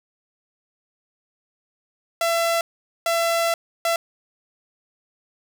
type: tone bursts at uneven times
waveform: sawtooth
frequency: 672 Hz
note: E5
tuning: 33 cents sharp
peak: -15 dBFS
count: 3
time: 2.21-2.61 / 3.06-3.54 / 3.85-3.96 s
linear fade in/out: 2 ms
effects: none